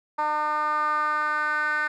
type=tone with band-pass filter sweep; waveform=10% pulse; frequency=302 Hz; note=D4; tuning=48 cents sharp; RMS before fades=-25 dBFS; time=0.18-1.88 s; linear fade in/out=10 ms; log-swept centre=980 to 1600 Hz; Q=4.4; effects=none